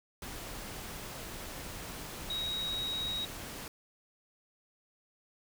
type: tone in noise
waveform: sine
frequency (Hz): 3806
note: A#7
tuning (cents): +35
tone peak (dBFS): -33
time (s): 2.3-3.25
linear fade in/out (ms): 2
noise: pink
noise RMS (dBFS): -43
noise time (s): 0.22-3.68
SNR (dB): +7
effects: none